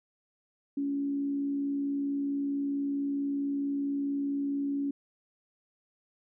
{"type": "tone with frequency modulation", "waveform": "sine", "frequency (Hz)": 280.7, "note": "C#4", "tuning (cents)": 22, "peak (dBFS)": -28, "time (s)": [0.77, 4.91], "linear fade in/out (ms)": 5, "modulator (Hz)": 64.5, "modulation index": 0.22, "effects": []}